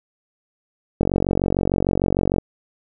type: click train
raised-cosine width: 2 ms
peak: -5 dBFS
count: 65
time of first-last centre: 1.01-2.383 s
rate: 46.6 Hz
effects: none